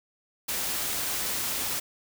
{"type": "noise", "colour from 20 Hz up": "white", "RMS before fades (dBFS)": -30, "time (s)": [0.48, 1.8], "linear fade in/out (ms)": 10, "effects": []}